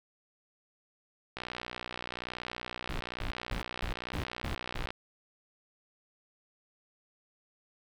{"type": "click train", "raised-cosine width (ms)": 0.3, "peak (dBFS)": -21, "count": 217, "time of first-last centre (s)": [1.37, 4.905], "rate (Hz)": 61.1}
{"type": "noise bursts", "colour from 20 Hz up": "brown", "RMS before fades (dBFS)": -35, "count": 7, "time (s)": [2.89, 4.86], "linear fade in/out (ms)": 5, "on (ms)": 110, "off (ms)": 200}
{"effects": []}